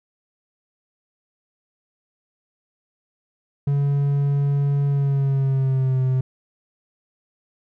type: tone with pitch glide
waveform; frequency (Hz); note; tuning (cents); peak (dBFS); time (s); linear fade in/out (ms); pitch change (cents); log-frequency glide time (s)
triangle; 141.5 to 129.76; C#3 to C3; +36 to -14; -15; 3.67-6.21; 5; -150; 4.87-6.01
effects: none